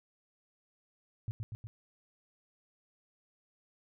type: tone with echo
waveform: sine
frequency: 110 Hz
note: A2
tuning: in tune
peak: -32 dBFS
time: 1.28-1.31 s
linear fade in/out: 0 ms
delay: 120 ms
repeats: 3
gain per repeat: -3 dB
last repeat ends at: 1.67 s
effects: none